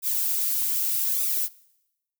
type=noise with flanger; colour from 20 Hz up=violet; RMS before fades=-25 dBFS; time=0.02-1.49 s; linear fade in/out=50 ms; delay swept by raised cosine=0.81 to 5.01 ms; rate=0.83 Hz; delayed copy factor=+0.75; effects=noise-tail reverb RT60 0.9 s tail -22 dB re dry